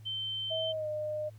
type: tone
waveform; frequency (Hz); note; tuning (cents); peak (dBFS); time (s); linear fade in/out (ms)
sine; 3100; G7; -20; -33; 0.05-0.73; 20
type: tone with pitch glide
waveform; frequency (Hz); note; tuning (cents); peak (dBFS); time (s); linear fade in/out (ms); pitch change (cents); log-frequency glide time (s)
sine; 643 to 608.7; E5 to D#5; -43 to -38; -32; 0.5-1.3; 20; -95; 0.69-0.88
effects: added 108 Hz sine -48 dBFS peak until 1.38 s + pink hiss -66 dBFS RMS until 1.38 s